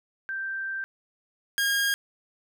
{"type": "tone pair in turn", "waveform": ["sine", "sawtooth"], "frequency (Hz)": [1568, 1624.6], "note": ["G6", "G#6"], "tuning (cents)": [0, -39], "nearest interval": "minor second", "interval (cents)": 61, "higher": "second", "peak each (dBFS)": [-29, -19], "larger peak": "second", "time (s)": [[0.29, 0.84], [1.58, 1.94]], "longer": "first", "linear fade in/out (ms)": 0, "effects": []}